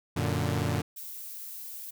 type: chord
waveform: sawtooth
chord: Gb augmented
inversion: none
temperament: equal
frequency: 92.5 / 116.54 / 146.83 Hz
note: Gb2 / Bb2 / D3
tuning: 0 / 0 / 0 cents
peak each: -27 dBFS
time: 0.16-0.82 s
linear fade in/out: 10 ms
type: noise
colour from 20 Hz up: violet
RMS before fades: -41 dBFS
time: 0.96-1.91 s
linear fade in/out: 10 ms
effects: none